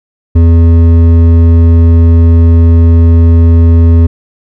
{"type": "tone with hard clipping", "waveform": "triangle", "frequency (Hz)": 83.4, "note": "E2", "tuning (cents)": 21, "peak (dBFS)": -3, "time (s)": [0.35, 4.07], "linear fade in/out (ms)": 10, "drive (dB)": 13, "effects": []}